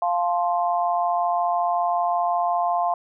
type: chord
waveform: sine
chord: F major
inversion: none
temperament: just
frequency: 698.5 / 873.1 / 1047.7 Hz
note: F5 / A5 / C6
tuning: 0 / -14 / +2 cents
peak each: -21 / -27 / -26 dBFS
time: 0.02-2.94 s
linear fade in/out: 2 ms
effects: none